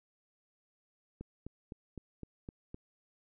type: click train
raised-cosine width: 3 ms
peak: -30 dBFS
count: 7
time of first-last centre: 1.21-2.745 s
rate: 3.91 Hz
effects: none